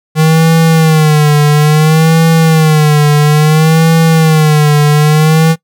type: tone with vibrato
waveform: square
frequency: 155.56 Hz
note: D#3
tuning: in tune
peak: -5 dBFS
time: 0.15-5.56 s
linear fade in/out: 50 ms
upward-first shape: sine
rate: 0.59 Hz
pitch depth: 86 cents each way
effects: noise-tail reverb RT60 0.1 s tail -22 dB re dry